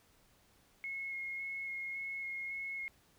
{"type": "tone with vibrato", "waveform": "sine", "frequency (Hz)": 2166, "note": "C#7", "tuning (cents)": -41, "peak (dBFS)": -38, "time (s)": [0.84, 2.88], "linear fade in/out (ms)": 0, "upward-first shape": "square", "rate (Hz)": 1.8, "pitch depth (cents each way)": 10, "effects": ["pink hiss -68 dBFS RMS until 3.18 s"]}